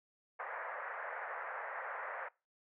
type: band-pass noise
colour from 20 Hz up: white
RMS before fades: -43 dBFS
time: 0.39-2.29 s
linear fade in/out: 10 ms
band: 500 to 1900 Hz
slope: 48 dB/octave
effects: noise-tail reverb RT60 0.3 s tail -24 dB re dry